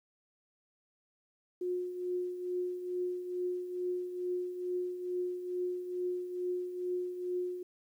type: tone with tremolo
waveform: sine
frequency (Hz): 360.1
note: F#4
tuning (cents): -47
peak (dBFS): -30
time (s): 1.61-7.63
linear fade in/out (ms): 5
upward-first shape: triangle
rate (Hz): 2.3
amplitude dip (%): 65
effects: 11-bit